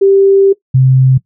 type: tone pair in turn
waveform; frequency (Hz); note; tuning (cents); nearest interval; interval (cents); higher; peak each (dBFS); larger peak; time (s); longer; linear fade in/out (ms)
sine; 392 / 130.81; G4 / C3; 0 / 0; octave + perfect fifth; 1900; first; -4; neither; 0.01-0.53 / 0.74-1.18; first; 10
effects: noise-tail reverb RT60 0.1 s tail -18 dB re dry